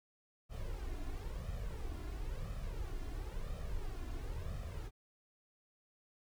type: noise with flanger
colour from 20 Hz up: brown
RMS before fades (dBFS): -41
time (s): 0.49-4.91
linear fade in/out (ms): 50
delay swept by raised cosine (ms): 1.6 to 2.9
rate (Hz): 0.98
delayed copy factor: +0.65
effects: none